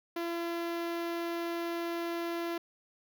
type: tone with notch filter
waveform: sawtooth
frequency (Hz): 339.4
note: F4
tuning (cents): -49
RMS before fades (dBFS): -35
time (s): 0.16-2.58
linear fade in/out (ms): 5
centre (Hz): 8100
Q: 0.72
effects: none